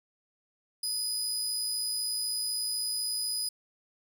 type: tone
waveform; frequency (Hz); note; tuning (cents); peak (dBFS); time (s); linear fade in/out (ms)
25% pulse; 4978; D#8; 0; -25; 0.83-3.49; 5
effects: none